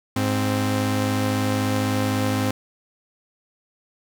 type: tone pair together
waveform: sawtooth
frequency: 103.83 / 261.6 Hz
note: G#2 / C4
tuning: 0 / 0 cents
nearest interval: octave + major third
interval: 1600 cents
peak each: -19 dBFS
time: 0.16-2.51 s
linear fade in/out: 5 ms
effects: none